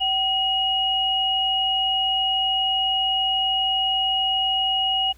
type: tone pair together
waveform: sine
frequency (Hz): 765 / 2888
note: G5 / F#7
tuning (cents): -42 / -43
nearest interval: octave + major seventh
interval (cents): 2299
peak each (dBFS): -25 / -20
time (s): 0-5.13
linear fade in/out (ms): 20
effects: added 60 Hz sine -47 dBFS peak until 5.17 s + pink hiss -57 dBFS RMS until 5.17 s